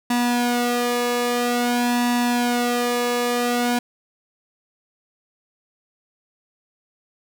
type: tone with flanger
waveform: sawtooth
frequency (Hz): 242.3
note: B3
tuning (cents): -33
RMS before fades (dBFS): -21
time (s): 0.1-3.79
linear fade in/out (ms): 5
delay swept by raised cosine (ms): 1.1 to 1.77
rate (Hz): 0.5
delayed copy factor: +0.8
effects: none